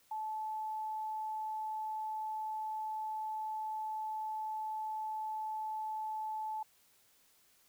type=tone; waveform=sine; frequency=868 Hz; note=A5; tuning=24 cents flat; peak=-36 dBFS; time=0.11-6.63 s; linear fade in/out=5 ms; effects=white hiss -68 dBFS RMS until 7.68 s